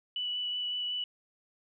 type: tone with vibrato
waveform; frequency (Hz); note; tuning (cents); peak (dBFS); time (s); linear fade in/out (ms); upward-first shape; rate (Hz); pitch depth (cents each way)
sine; 2960; F#7; 0; -31; 0.16-1.04; 2; sine; 5.4; 10
effects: none